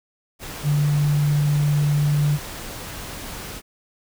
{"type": "tone in noise", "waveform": "sine", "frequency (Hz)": 146.83, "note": "D3", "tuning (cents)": 0, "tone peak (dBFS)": -16, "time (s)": [0.63, 2.39], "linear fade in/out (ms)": 50, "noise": "pink", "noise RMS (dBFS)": -34, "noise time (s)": [0.39, 3.62], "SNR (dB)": 15, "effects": []}